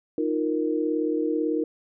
sine chord, Eb suspended second, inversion none, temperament equal, 311.1 / 349.2 / 466.2 Hz, Eb4 / F4 / Bb4, 0 / 0 / 0 cents, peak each -25 / -29 / -27 dBFS, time 0.18-1.64 s, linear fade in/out 2 ms, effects none

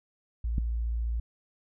sine tone, 57.4 Hz, A#1, 26 cents flat, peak -27 dBFS, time 0.44-1.2 s, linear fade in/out 5 ms
click, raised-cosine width 5 ms, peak -19 dBFS, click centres 0.582 s
effects none

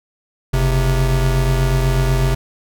square tone pair together, 46.33 / 130.81 Hz, F#1 / C3, +3 / 0 cents, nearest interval octave + tritone, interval 1797 cents, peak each -17 dBFS, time 0.53-2.35 s, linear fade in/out 10 ms, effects none

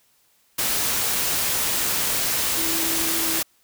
sine tone in noise, 327.2 Hz, E4, 13 cents flat, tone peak -30 dBFS, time 2.57-3.4 s, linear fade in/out 10 ms, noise white, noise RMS -23 dBFS, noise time 0.58-3.43 s, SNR -10 dB, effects white hiss -62 dBFS RMS until 3.63 s

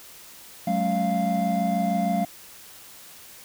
triangle tone cluster, 187.2 / 213.6 / 274.5 / 695 Hz, F#3 / G#3 / C#4 / F5, +20 / +49 / -17 / -9 cents, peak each -24 / -25 / -31 / -23 dBFS, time 0.67-2.25 s, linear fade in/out 5 ms, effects white hiss -46 dBFS RMS until 3.44 s

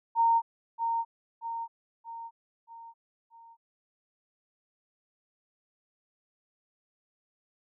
sine tone with echo, 921 Hz, A#5, 21 cents flat, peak -20 dBFS, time 0.15-0.42 s, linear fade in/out 50 ms, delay 630 ms, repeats 5, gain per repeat -6 dB, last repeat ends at 3.57 s, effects none

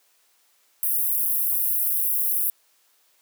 pink high-pass noise, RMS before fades -23 dBFS, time 0.83-2.5 s, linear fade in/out 0 ms, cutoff 11000 Hz, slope 48 dB/octave, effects white hiss -63 dBFS RMS until 3.21 s + high-pass 400 Hz 12 dB/octave

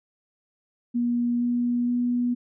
sine tone with pitch steps, 240 / 241.8 / 243.6 Hz, B3 / B3 / B3, -49 / -36 / -24 cents, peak -21 dBFS, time 0.94-2.35 s, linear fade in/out 20 ms, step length 470 ms, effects none

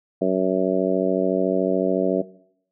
harmonic tone, 93.8 Hz, F#2, 24 cents sharp, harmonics 2 / 3 / 4 / 5 / 6 / 7, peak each -25 / -25 / -25 / -25 / -25 / -25 dBFS, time 0.21-2.22 s, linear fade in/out 10 ms, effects noise-tail reverb RT60 0.7 s tail -20 dB re dry

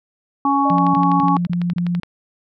harmonic tone, 278.6 Hz, C#4, 9 cents sharp, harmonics 1 / 3 / 4, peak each -18 / -18 / -18 dBFS, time 0.45-1.37 s, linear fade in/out 2 ms
sine tone with exponential decay, 602 Hz, D5, 43 cents sharp, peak -24 dBFS, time 0.65-1.53 s, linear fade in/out 5 ms, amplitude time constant 190 ms
sine tone bursts, 174.61 Hz, F3, in tune, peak -17 dBFS, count 5, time 0.7-2 s, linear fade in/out 5 ms, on 240 ms, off 25 ms
click train, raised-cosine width 0.3 ms, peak -16 dBFS, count 17, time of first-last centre 0.7-2.033 s, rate 12 Hz
effects none

